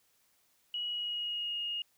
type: tone with pitch glide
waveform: sine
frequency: 2913 to 2856 Hz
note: F#7 to F7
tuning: -28 to +38 cents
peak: -33 dBFS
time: 0.74-1.82 s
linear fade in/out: 2 ms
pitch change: -34 cents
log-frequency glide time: 0.88-1.6 s
effects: white hiss -71 dBFS RMS until 1.97 s